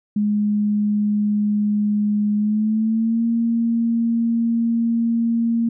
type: tone with pitch glide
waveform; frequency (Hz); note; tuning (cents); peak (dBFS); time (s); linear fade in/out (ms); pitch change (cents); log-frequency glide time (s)
sine; 208.4 to 231.2; G#3 to A#3; +6 to -14; -16; 0.16-5.69; 5; +180; 2.36-3.25
effects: none